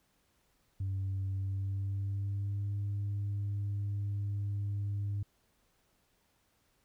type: tone with pitch glide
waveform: sine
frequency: 96.5 to 101.24 Hz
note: G2 to G#2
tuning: -27 to -44 cents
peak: -30 dBFS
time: 0.8-5.23 s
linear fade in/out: 5 ms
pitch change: +83 cents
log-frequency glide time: 1.35-2.74 s
effects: tanh soft clip ceiling -30 dBFS + pink hiss -73 dBFS RMS until 6.84 s